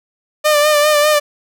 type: tone with vibrato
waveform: sawtooth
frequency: 598 Hz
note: D5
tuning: 31 cents sharp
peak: -6 dBFS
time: 0.44-1.2 s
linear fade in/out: 20 ms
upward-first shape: sine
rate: 5 Hz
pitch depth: 39 cents each way
effects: none